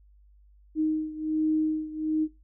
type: beating tone pair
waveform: sine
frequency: 311.1 / 312.4 Hz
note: D#4 / D#4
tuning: 0 / +7 cents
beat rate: 1.3 Hz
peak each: -26 / -29 dBFS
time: 0.75-2.28 s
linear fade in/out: 50 ms
effects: noise-tail reverb RT60 0.2 s tail -17 dB re dry + added 50 Hz sine -54 dBFS peak until 2.43 s